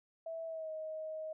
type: tone with pitch glide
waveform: sine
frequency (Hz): 655 to 628.7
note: E5 to D#5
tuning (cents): -11 to +18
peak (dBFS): -39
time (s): 0.26-1.33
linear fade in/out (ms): 5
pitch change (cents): -71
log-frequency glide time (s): 0.46-0.71
effects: none